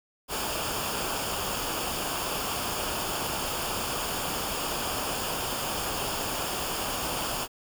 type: noise with comb filter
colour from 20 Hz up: pink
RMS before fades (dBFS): -31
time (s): 0.28-7.48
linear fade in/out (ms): 50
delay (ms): 0.5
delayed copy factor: -0.6
effects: none